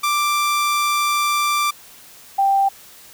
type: tone pair in turn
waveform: sawtooth / sine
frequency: 1178 / 786.2 Hz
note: D6 / G5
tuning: +5 / +5 cents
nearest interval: perfect fifth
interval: 700 cents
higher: first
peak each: -13 dBFS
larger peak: neither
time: 0.03-1.71 / 2.38-2.69 s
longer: first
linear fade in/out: 10 ms
effects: white hiss -44 dBFS RMS until 3.13 s

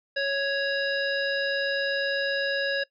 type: harmonic tone with a mistuned harmonic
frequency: 554 Hz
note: C#5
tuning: 1 cent flat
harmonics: 1 / 3 / 5 / 7 / 9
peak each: -28 / -27 / -35 / -36 / -36 dBFS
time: 0.16-2.84 s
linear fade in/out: 10 ms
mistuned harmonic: 5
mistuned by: +17 cents
effects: noise-tail reverb RT60 0.1 s tail -21 dB re dry

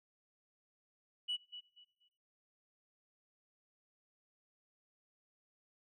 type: tone with echo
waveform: sine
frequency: 2947 Hz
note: F#7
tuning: 8 cents flat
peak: -33 dBFS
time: 1.28-1.37 s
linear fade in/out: 20 ms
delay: 240 ms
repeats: 3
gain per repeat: -12 dB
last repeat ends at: 2.09 s
effects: noise-tail reverb RT60 1.0 s tail -25 dB re dry + tanh soft clip ceiling -31 dBFS

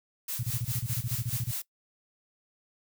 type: noise with tremolo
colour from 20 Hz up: blue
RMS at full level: -33 dBFS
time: 0.28-1.62 s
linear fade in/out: 5 ms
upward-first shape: sine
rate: 4.9 Hz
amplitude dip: 80%
type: tone bursts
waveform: sine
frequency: 120 Hz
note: B2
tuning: 49 cents flat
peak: -28 dBFS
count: 16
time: 0.39-1.512 s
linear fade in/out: 5 ms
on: 42 ms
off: 30 ms
effects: noise-tail reverb RT60 0.1 s tail -20 dB re dry

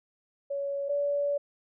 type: tone pair in turn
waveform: sine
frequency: 561 / 572.8 Hz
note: C#5 / D5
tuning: +21 / -43 cents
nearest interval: unison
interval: 36 cents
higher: second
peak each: -29 / -25 dBFS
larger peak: second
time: 0.5-0.89 / 0.89-1.38 s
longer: second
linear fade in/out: 10 ms
effects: none

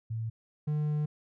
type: tone pair in turn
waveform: sine / triangle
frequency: 112.6 / 150.3 Hz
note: A2 / D3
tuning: +40 / +40 cents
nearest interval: perfect fourth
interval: 500 cents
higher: second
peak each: -31 / -25 dBFS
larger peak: second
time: 0.1-0.3 / 0.67-1.06 s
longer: second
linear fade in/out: 10 ms
effects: none

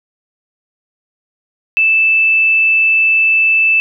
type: tone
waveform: sine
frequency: 2637 Hz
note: E7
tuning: in tune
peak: -8 dBFS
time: 1.77-3.8 s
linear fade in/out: 0 ms
effects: none

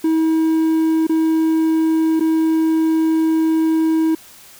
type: tone with dropouts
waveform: triangle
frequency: 320.6 Hz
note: E4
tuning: 48 cents flat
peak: -11 dBFS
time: 0.04-4.15 s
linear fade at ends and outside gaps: 5 ms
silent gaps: 1.069-1.094 / 2.197-2.206 s
effects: white hiss -43 dBFS RMS until 4.59 s

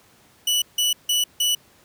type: tone bursts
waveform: sawtooth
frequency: 2957 Hz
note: F#7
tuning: 2 cents flat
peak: -15 dBFS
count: 4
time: 0.47-1.55 s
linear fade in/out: 5 ms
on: 150 ms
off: 160 ms
effects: pink hiss -55 dBFS RMS until 1.84 s + high-pass 80 Hz 12 dB/octave

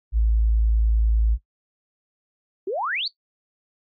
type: tone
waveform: sine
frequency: 55 Hz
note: A1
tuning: in tune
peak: -16 dBFS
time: 0.12-1.38 s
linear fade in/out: 50 ms
type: exponential sweep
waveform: sine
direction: up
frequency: 349.2 to 4700 Hz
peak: -23 dBFS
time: 2.67-3.08 s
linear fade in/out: 5 ms
effects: noise-tail reverb RT60 0.1 s tail -17 dB re dry + AAC 64 kbps

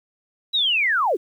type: linear sweep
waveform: sine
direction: down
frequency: 3951 to 293.3 Hz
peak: -17 dBFS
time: 0.53-1.17 s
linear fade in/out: 20 ms
effects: 9-bit

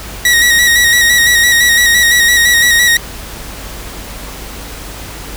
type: tone with vibrato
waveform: sawtooth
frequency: 1903 Hz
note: A#6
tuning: 35 cents sharp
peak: -3 dBFS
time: 0.25-2.97 s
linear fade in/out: 2 ms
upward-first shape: square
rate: 5.9 Hz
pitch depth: 33 cents each way
effects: added 50 Hz sine -29 dBFS peak until 5.36 s + pink hiss -28 dBFS RMS until 5.36 s

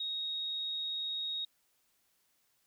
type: tone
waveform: sine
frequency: 3758 Hz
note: A#7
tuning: 13 cents sharp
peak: -34 dBFS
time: 0-1.45 s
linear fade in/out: 5 ms
effects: white hiss -74 dBFS RMS until 2.66 s

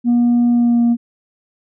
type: tone with pitch glide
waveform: sine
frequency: 239.8 to 236.2 Hz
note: A#3 to A#3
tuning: +49 to +23 cents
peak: -8 dBFS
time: 0.04-0.97 s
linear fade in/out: 50 ms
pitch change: -26 cents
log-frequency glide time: 0.51-0.82 s
effects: tanh soft clip ceiling -9 dBFS

